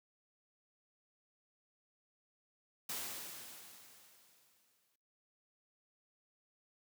white noise with exponential decay, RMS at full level -40 dBFS, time 2.89-4.96 s, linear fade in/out 5 ms, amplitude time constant 450 ms, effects noise-tail reverb RT60 1.0 s tail -25 dB re dry + high-pass 100 Hz 12 dB/octave

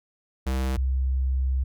square / sine tone pair in turn, 65.41 / 65.41 Hz, C2 / C2, 0 / 0 cents, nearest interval unison, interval 0 cents, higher neither, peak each -24 / -21 dBFS, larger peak second, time 0.46-0.77 / 0.77-1.64 s, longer second, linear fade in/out 10 ms, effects none

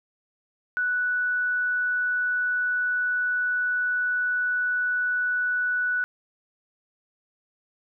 sine tone, 1480 Hz, F#6, in tune, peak -22 dBFS, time 0.77-6.04 s, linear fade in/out 0 ms, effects none

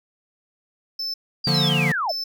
triangle tone bursts, 5274 Hz, E8, in tune, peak -24 dBFS, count 3, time 0.99-2.24 s, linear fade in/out 5 ms, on 150 ms, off 400 ms
sine linear sweep, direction down, 4848 to 555 Hz, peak -21 dBFS, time 1.44-2.12 s, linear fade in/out 10 ms
square chord, Bb major, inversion first, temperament equal, 146.83 / 174.61 / 233.1 Hz, D3 / F3 / Bb3, 0 / 0 / 0 cents, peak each -23 / -25 / -29 dBFS, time 1.47-1.92 s, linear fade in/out 2 ms
effects none

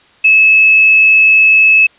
sine tone with quantisation, 2596 Hz, E7, 27 cents flat, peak -4 dBFS, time 0.24-1.87 s, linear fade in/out 10 ms, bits 5, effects white hiss -47 dBFS RMS until 1.98 s + resampled to 8000 Hz

